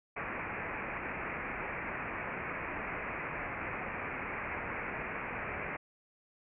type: low-pass noise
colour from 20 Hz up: white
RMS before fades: -39 dBFS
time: 0.16-5.77 s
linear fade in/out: 10 ms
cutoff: 2500 Hz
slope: 96 dB/octave
effects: none